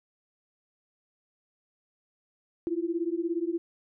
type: beating tone pair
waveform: sine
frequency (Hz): 330 / 347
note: E4 / F4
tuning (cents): +2 / -11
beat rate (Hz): 17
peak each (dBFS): -30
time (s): 2.67-3.58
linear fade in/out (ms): 0
effects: none